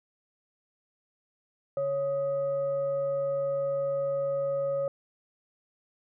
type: tone with frequency modulation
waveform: sine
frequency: 554.4 Hz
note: C#5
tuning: in tune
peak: -26 dBFS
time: 1.77-4.88 s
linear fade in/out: 2 ms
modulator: 697 Hz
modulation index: 0.28
effects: none